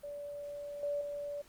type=tone with level steps; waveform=sine; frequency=578 Hz; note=D5; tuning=28 cents flat; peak=-40 / -32 / -37 dBFS; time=0.03-1.42 s; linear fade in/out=10 ms; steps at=0.83 / 1.01 s; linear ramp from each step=2 ms; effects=pink hiss -62 dBFS RMS until 1.48 s + Opus 32 kbps